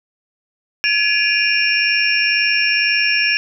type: tone cluster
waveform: sine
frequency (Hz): 1695 / 2387 / 2489 / 2786 / 5460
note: G#6 / D7 / D#7 / F7 / F8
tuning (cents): +35 / +28 / 0 / -5 / -40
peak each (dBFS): -20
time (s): 0.84-3.37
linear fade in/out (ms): 0
effects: none